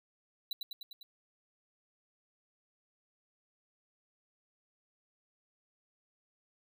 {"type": "tone with echo", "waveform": "square", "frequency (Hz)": 3951, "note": "B7", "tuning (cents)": 0, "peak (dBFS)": -34, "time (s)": [0.51, 0.53], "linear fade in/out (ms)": 2, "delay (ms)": 100, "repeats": 5, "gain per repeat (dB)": -3, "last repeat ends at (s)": 1.03, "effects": []}